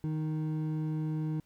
triangle tone pair together, 155.55 / 311.1 Hz, D#3 / D#4, 0 / 0 cents, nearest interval octave, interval 1200 cents, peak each -29 / -35 dBFS, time 0.04-1.4 s, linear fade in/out 0 ms, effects pink hiss -71 dBFS RMS until 1.45 s

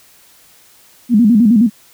sine tone with vibrato, 223.3 Hz, A3, 26 cents sharp, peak -6 dBFS, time 1.09-1.7 s, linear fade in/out 50 ms, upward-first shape square, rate 9.6 Hz, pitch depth 130 cents each way, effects white hiss -47 dBFS RMS until 1.93 s

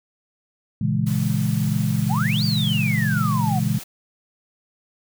sine chord, A# half-diminished seventh, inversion none, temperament equal, 116.54 / 138.59 / 164.81 / 207.7 Hz, A#2 / C#3 / E3 / G#3, 0 / 0 / 0 / 0 cents, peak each -24 dBFS, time 0.81-3.79 s, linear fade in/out 5 ms
white noise, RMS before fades -37 dBFS, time 1.06-3.84 s, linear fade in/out 10 ms
sine exponential two-way sweep, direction up then down, 703 to 4795 to 703 Hz, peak -24 dBFS, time 2.09-3.6 s, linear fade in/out 20 ms, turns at 2.44 s
effects none

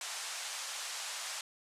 white band-pass noise, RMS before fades -41 dBFS, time 0.01-1.41 s, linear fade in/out 2 ms, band 650 to 8400 Hz, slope 24 dB/octave, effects resampled to 32000 Hz

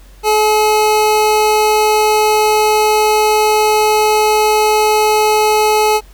square tone pair together, 427.8 / 854.7 Hz, A4 / G#5, -49 / +49 cents, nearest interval octave, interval 1198 cents, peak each -13 dBFS, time 0.23-6.01 s, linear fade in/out 50 ms, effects added 46 Hz sine -38 dBFS peak until 6.13 s + pink hiss -47 dBFS RMS until 6.13 s

